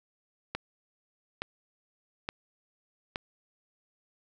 click train, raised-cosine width 0.3 ms, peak -16 dBFS, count 4, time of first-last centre 0.55-3.159 s, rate 1.15 Hz, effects none

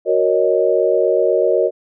sine chord, D# minor seventh, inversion first, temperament equal, 370 / 466.2 / 554.4 / 622.3 Hz, F#4 / A#4 / C#5 / D#5, 0 / 0 / 0 / 0 cents, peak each -18 / -17 / -18 / -18 dBFS, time 0.05-1.71 s, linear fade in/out 50 ms, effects none

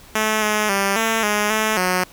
5% pulse tone with pitch steps, 216.7 / 212.5 / 197.1 / 224.5 / 208.6 / 217.4 / 182.7 Hz, A3 / G#3 / G3 / A3 / G#3 / A3 / F#3, -26 / +40 / +10 / +35 / +8 / -21 / -22 cents, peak -6 dBFS, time 0.15-2.04 s, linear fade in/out 5 ms, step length 270 ms, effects pink hiss -45 dBFS RMS until 2.12 s

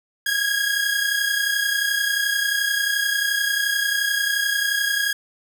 sawtooth tone pair together, 1629.8 / 1661.2 Hz, G#6 / G#6, -33 / 0 cents, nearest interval unison, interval 33 cents, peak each -19 dBFS, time 0.26-5.13 s, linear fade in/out 5 ms, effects none

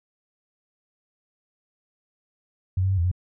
sine tone with pitch steps, 92.9 / 95.3 / 96.3 / 84.9 / 90.9 Hz, F#2 / G2 / G2 / F2 / F#2, +7 / -48 / -30 / -48 / -30 cents, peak -19 dBFS, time 2.77-3.115 s, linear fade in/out 5 ms, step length 69 ms, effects none

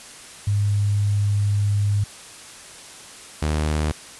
sine / sawtooth tone pair in turn, 102.2 / 76.56 Hz, G#2 / D#2, -27 / -27 cents, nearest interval perfect fourth, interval 500 cents, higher first, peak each -17 / -16 dBFS, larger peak second, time 0.47-2.04 / 3.42-3.92 s, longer first, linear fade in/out 5 ms, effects white hiss -41 dBFS RMS until 4.19 s + resampled to 24000 Hz

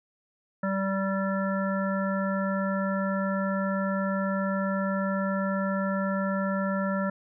harmonic tone, 193.9 Hz, G3, 19 cents flat, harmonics 1 / 3 / 5 / 7 / 9, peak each -27 / -31 / -38 / -34 / -37 dBFS, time 0.63-7.1 s, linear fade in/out 5 ms, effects none

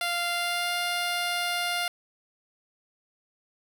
10% pulse tone with pitch glide, 696 to 702.5 Hz, F5 to F5, -6 to +10 cents, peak -18 dBFS, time 0.01-1.88 s, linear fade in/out 2 ms, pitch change +16 cents, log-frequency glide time 0.32-0.73 s, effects none

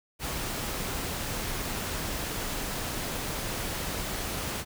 pink noise, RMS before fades -33 dBFS, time 0.19-4.65 s, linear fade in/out 50 ms, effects none

